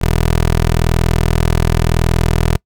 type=tone; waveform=15% pulse; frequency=40.9 Hz; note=E1; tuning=13 cents flat; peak=-5 dBFS; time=0.01-2.57 s; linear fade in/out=10 ms; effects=noise-tail reverb RT60 0.1 s tail -26 dB re dry